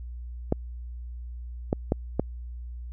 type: clicks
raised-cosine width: 2 ms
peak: -9 dBFS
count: 4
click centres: 0.524 / 1.729 / 1.921 / 2.196 s
effects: added 60 Hz sine -35 dBFS peak until 2.92 s